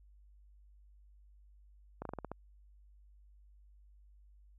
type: slowing click train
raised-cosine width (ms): 1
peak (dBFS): -26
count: 7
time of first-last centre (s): 2.02-2.316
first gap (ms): 33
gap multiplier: 1.16
effects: added 50 Hz sine -58 dBFS peak until 4.58 s